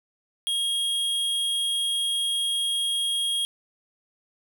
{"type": "tone", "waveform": "square", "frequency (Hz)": 3265, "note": "G#7", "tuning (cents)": -30, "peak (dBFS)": -24, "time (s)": [0.47, 3.45], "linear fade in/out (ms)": 0, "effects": []}